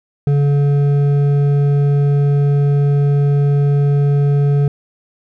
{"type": "tone with hard clipping", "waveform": "sine", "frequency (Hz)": 142.8, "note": "D3", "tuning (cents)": -48, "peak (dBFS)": -12, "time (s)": [0.27, 4.68], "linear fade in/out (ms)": 2, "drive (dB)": 7, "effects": []}